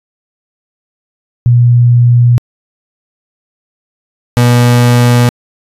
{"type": "tone pair in turn", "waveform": ["sine", "35% pulse"], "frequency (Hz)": [120.8, 121.29], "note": ["B2", "B2"], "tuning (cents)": [-38, -31], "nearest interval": "unison", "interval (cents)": 7, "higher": "second", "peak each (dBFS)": -3, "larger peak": "neither", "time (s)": [[1.46, 2.38], [4.37, 5.29]], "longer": "neither", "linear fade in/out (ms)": 0, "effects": ["resampled to 32000 Hz"]}